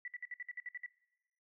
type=tone bursts; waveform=sine; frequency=1962 Hz; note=B6; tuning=12 cents flat; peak=-40 dBFS; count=10; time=0.05-0.862 s; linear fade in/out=2 ms; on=29 ms; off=58 ms; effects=noise-tail reverb RT60 0.9 s tail -20 dB re dry